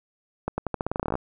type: accelerating click train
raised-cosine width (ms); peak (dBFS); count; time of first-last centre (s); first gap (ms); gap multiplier
1; -12; 16; 0.48-1.154; 100; 0.87
effects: none